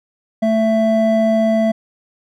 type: tone pair together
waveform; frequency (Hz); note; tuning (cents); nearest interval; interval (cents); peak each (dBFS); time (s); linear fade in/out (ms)
triangle; 221.5 / 663.8; A3 / E5; +12 / +12; octave + perfect fifth; 1900; -13; 0.42-1.72; 10
effects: none